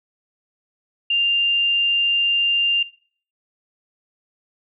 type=tone; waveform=sine; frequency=2794 Hz; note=F7; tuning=in tune; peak=-16 dBFS; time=1.1-2.83 s; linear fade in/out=5 ms; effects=noise-tail reverb RT60 0.5 s tail -19 dB re dry